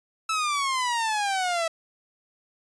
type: exponential sweep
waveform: sawtooth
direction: down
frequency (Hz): 1318.5 to 650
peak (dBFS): -20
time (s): 0.29-1.68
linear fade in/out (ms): 5
effects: resampled to 22050 Hz